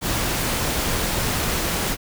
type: noise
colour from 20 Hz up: pink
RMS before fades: -23 dBFS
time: 0.01-1.97 s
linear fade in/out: 50 ms
effects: none